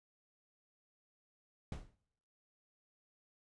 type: noise with exponential decay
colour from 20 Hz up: brown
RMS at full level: -37 dBFS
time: 1.72-1.95 s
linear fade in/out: 2 ms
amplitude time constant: 50 ms
effects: noise-tail reverb RT60 0.9 s tail -25 dB re dry + resampled to 22050 Hz